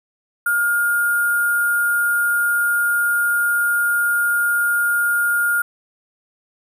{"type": "tone with sample-and-hold", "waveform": "sine", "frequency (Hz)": 1417, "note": "F6", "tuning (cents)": 25, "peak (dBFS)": -15, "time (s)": [0.46, 5.62], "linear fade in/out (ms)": 5, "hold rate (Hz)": 11025, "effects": []}